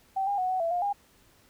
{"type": "tone with pitch steps", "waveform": "sine", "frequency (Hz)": [772, 807, 738, 746, 668, 709, 809], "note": ["G5", "G#5", "F#5", "F#5", "E5", "F5", "G#5"], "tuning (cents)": [-27, -50, -5, 14, 23, 26, -46], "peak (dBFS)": -25, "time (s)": [0.16, 0.93], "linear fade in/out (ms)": 10, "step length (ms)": 110, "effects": ["pink hiss -61 dBFS RMS until 1.49 s"]}